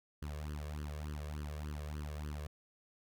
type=tone with flanger; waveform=sawtooth; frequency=74.7 Hz; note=D2; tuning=30 cents sharp; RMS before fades=-42 dBFS; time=0.22-2.47 s; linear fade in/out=5 ms; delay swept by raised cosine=0.64 to 1.84 ms; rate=3.4 Hz; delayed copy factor=+0.95; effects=none